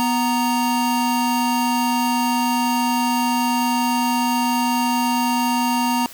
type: tone pair together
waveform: square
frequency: 246.9 / 932.3 Hz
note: B3 / A#5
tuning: 0 / 0 cents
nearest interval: octave + major seventh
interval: 2300 cents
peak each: -21 dBFS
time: 0-6.06 s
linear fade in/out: 0 ms
effects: white hiss -40 dBFS RMS until 6.13 s